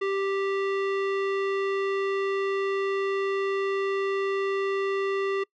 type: tone with low-pass filter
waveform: square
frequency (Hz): 392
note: G4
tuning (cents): 0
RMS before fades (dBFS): -27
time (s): 0.01-5.44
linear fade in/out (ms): 10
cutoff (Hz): 2600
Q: 1.3
effects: noise-tail reverb RT60 0.1 s tail -25 dB re dry